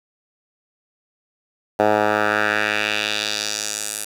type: tone with band-pass filter sweep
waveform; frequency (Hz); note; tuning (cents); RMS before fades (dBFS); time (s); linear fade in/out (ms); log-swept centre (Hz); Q
10% pulse; 105.6; G#2; +29; -21; 1.79-4.05; 10; 740 to 10000; 1.8
effects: 7-bit